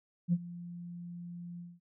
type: tone with ADSR envelope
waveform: sine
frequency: 173.7 Hz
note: F3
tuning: 9 cents flat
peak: -22 dBFS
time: 0.28-1.8 s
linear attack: 48 ms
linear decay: 46 ms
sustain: -19 dB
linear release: 210 ms
effects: tanh soft clip ceiling -19 dBFS